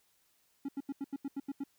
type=tone bursts; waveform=triangle; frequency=277.2 Hz; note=C#4; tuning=in tune; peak=-32 dBFS; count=9; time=0.65-1.638 s; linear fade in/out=5 ms; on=36 ms; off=83 ms; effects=white hiss -72 dBFS RMS until 1.78 s